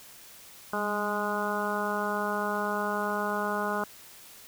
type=harmonic tone with a mistuned harmonic; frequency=207.7 Hz; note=G#3; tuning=in tune; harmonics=1 / 2 / 3 / 4 / 5 / 6 / 7; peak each=-35 / -35 / -35 / -35 / -35 / -35 / -35 dBFS; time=0.73-3.84 s; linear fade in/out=2 ms; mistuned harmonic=1; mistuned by=-34 cents; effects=white hiss -50 dBFS RMS until 4.47 s